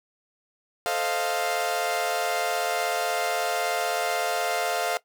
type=chord; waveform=sawtooth; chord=F dominant seventh; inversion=first; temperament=equal; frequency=440 / 523.3 / 622.3 / 698.5 Hz; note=A4 / C5 / Eb5 / F5; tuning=0 / 0 / 0 / 0 cents; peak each=-28 / -29 / -29 / -23 dBFS; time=0.86-4.97 s; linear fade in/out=0 ms; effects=noise-tail reverb RT60 0.1 s tail -17 dB re dry